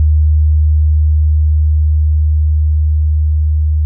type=tone with level ramp; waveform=sine; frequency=76.4 Hz; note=D#2; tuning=31 cents flat; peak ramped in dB=-6 to -9 dBFS; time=0-3.85 s; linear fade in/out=0 ms; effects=none